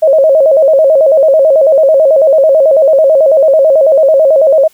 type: tone with vibrato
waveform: sine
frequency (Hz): 587.3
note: D5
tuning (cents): 0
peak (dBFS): -3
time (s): 0.02-4.68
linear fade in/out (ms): 10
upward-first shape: square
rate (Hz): 9.1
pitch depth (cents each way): 130
effects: white hiss -48 dBFS RMS until 4.73 s